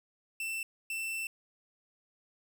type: tone bursts at uneven times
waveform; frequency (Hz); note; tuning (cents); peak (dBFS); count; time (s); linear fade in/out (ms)
45% pulse; 2673; E7; +23; -34; 2; 0.4-0.63 / 0.9-1.27; 2
effects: 12-bit